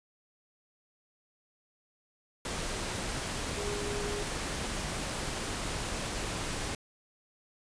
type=tone in noise; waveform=sine; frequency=410.3 Hz; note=G#4; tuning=21 cents flat; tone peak=-36 dBFS; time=3.57-4.23 s; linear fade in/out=2 ms; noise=pink; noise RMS=-35 dBFS; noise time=2.45-6.75 s; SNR=-4 dB; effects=resampled to 22050 Hz